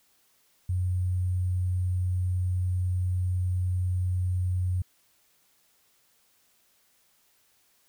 sine tone with sample-and-hold, 91 Hz, F#2, 28 cents flat, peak -24 dBFS, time 0.69-4.82 s, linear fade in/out 5 ms, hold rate 8820 Hz, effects white hiss -66 dBFS RMS until 7.88 s

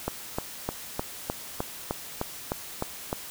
click train, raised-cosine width 1 ms, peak -13 dBFS, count 11, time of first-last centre 0.08-3.129 s, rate 3.28 Hz, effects white hiss -41 dBFS RMS until 3.3 s

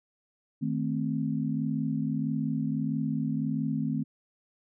sine chord, A diminished, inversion second, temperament equal, 155.56 / 220 / 261.6 Hz, Eb3 / A3 / C4, 0 / 0 / 0 cents, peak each -31 dBFS, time 0.61-4.04 s, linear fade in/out 20 ms, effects none

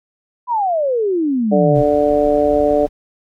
sine exponential sweep, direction down, 1015 to 123.9 Hz, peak -14 dBFS, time 0.47-1.84 s, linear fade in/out 50 ms
harmonic tone, 146.83 Hz, D3, in tune, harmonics 2 / 3 / 4 / 5, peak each -19 / -17 / -14 / -21 dBFS, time 1.51-2.87 s, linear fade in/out 20 ms
brown noise, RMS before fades -32 dBFS, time 1.74-2.89 s, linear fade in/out 20 ms
effects none

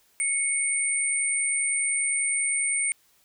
sine tone pair together, 2217 / 8925 Hz, C#7 / C#9, 0 / +11 cents, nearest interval 2 octaves, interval 2411 cents, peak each -28 / -24 dBFS, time 0.2-2.92 s, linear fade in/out 0 ms, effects white hiss -63 dBFS RMS until 3.24 s

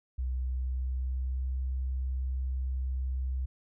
sine tone with pitch glide, 63.4 to 64.73 Hz, B1 to C2, +46 to -18 cents, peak -29 dBFS, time 0.18-3.46 s, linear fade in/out 10 ms, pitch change +36 cents, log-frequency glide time 0.34-1.54 s, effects none

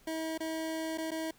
25% pulse tone with dropouts, 320.7 Hz, E4, 48 cents flat, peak -30 dBFS, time 0.07-1.31 s, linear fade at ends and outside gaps 5 ms, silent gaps 0.378-0.403 / 0.976-0.982 / 1.108-1.115 s, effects pink hiss -63 dBFS RMS until 1.38 s

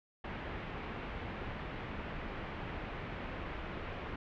pink low-pass noise, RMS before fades -42 dBFS, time 0.24-4.16 s, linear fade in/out 5 ms, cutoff 2700 Hz, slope 24 dB/octave, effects none

